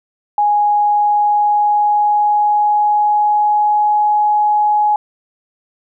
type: tone with pitch glide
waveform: sine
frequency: 830 to 839.2 Hz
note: G#5 to G#5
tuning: -1 to +18 cents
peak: -10 dBFS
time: 0.38-4.96 s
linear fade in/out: 2 ms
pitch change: +19 cents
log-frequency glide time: 0.77-3.95 s
effects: none